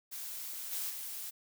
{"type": "noise with level steps", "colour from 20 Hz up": "blue", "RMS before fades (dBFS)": [-42, -37, -42], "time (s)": [0.11, 1.31], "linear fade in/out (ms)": 20, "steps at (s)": [0.71, 0.89], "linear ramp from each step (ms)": 20, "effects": []}